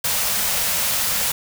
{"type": "band-stop noise", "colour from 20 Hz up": "white", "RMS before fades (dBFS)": -21, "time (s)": [0.04, 1.32], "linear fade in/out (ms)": 5, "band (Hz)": [250, 450], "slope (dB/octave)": 96, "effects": []}